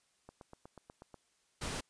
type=click train; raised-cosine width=1 ms; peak=-36 dBFS; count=8; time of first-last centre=0.29-1.143 s; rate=8.21 Hz
type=noise; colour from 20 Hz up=pink; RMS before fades=-39 dBFS; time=1.61-1.81 s; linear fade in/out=10 ms
effects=white hiss -74 dBFS RMS until 1.89 s + resampled to 22050 Hz